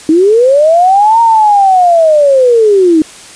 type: linear two-way sweep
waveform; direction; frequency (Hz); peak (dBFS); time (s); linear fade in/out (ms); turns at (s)
sine; up then down; 303.8 to 932.3 to 303.8; -3; 0.09-3.02; 2; 1.21
effects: white hiss -32 dBFS RMS until 3.35 s + resampled to 22050 Hz